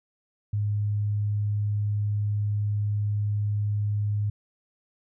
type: tone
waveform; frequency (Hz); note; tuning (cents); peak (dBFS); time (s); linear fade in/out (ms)
sine; 103.83; G#2; 0; -23; 0.53-4.3; 5
effects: none